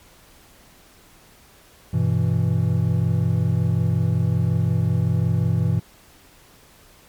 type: chord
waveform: triangle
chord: E minor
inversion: first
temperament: equal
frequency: 98 / 123.47 / 164.81 Hz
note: G2 / B2 / E3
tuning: 0 / 0 / 0 cents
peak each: -20 / -19 / -20 dBFS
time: 1.93-5.8 s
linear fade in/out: 10 ms
effects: pink hiss -51 dBFS RMS until 7.08 s + MP3 96 kbps